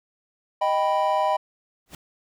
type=chord; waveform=triangle; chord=Eb augmented; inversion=none; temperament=equal; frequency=622.3 / 784 / 987.8 Hz; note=Eb5 / G5 / B5; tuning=0 / 0 / 0 cents; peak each=-22 dBFS; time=0.61-1.37 s; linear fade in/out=10 ms
type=noise with exponential growth; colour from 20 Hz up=pink; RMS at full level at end=-36 dBFS; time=1.86-1.95 s; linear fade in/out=2 ms; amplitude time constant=19 ms
effects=none